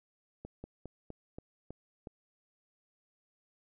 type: slowing click train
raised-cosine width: 2 ms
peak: -30 dBFS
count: 7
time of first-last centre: 0.45-2.072 s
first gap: 190 ms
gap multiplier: 1.14
effects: none